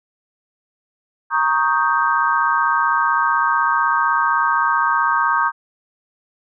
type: chord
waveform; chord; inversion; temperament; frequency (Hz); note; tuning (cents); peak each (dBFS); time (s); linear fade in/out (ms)
sine; Eb dominant seventh; second; equal; 932.3 / 1108.7 / 1244.5 / 1568; Bb5 / Db6 / Eb6 / G6; 0 / 0 / 0 / 0; -20; 1.3-5.52; 50
effects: none